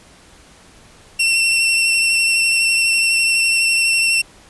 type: tone with vibrato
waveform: sawtooth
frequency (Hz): 2707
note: E7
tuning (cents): +45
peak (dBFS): -10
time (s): 1.19-4.22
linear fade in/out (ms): 10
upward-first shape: square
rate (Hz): 12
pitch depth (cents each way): 13
effects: pink hiss -46 dBFS RMS until 4.49 s + resampled to 24000 Hz